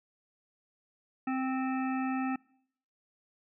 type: harmonic tone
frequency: 261.6 Hz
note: C4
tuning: in tune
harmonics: 1 / 3 / 5 / 7 / 9 / 10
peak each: -30 / -37 / -40 / -44 / -51 / -46 dBFS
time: 1.27-2.36 s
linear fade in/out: 5 ms
effects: noise-tail reverb RT60 0.7 s tail -25 dB re dry